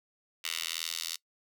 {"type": "tone with high-pass filter sweep", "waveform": "10% pulse", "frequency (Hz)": 82.41, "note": "E2", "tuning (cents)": 0, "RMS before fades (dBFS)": -36, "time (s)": [0.44, 1.16], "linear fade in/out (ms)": 5, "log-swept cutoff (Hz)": [2800, 4200], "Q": 1.5, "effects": ["noise-tail reverb RT60 0.1 s tail -22 dB re dry"]}